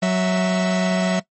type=tone pair together; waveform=45% pulse; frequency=185 / 657 Hz; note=F#3 / E5; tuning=0 / -6 cents; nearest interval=octave + minor seventh; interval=2194 cents; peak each=-18 / -22 dBFS; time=0.02-1.2 s; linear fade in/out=10 ms; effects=noise-tail reverb RT60 0.1 s tail -18 dB re dry + MP3 32 kbps